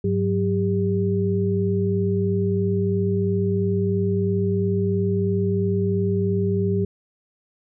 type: tone cluster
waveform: sine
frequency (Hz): 101.1 / 184.1 / 398.6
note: G#2 / F#3 / G4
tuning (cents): -46 / -8 / +29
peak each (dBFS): -23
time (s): 0.04-6.85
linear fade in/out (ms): 5
effects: none